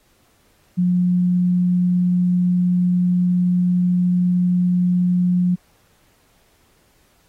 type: tone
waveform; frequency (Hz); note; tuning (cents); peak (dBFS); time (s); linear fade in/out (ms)
sine; 179; F3; +43; -14; 0.77-5.56; 20
effects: pink hiss -59 dBFS RMS until 7.28 s + AAC 48 kbps